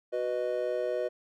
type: chord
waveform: triangle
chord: B major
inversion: second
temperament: just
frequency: 370.4 / 493.9 / 617.4 Hz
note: F#4 / B4 / D#5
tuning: +2 / 0 / -14 cents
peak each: -33 / -30 / -30 dBFS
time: 0.12-1.09 s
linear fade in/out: 20 ms
effects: none